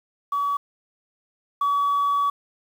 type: tone pair in turn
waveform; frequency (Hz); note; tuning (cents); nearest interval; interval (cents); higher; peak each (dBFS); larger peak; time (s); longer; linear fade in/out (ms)
sine; 1137 / 1137; C#6 / C#6; +44 / +44; unison; 0; neither; -20 / -17; second; 0.32-0.57 / 1.61-2.3; second; 5
effects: tanh soft clip ceiling -16 dBFS + 8-bit